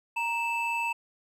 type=tone pair together; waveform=triangle; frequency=933.5 / 2637 Hz; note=A#5 / E7; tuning=+2 / 0 cents; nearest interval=octave + tritone; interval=1798 cents; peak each=-28 dBFS; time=0.16-0.93 s; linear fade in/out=10 ms; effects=none